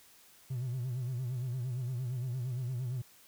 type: tone with vibrato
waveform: triangle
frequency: 125.4 Hz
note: B2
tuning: 27 cents sharp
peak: -30 dBFS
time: 0.5-3.02 s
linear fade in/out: 10 ms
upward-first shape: sine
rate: 8.7 Hz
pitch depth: 100 cents each way
effects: tanh soft clip ceiling -28 dBFS + white hiss -60 dBFS RMS until 3.27 s